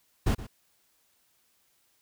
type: noise with echo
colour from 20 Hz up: brown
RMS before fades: -24 dBFS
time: 0.26-0.35 s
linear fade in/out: 10 ms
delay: 120 ms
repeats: 1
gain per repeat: -15 dB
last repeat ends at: 0.47 s
effects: white hiss -69 dBFS RMS until 2.01 s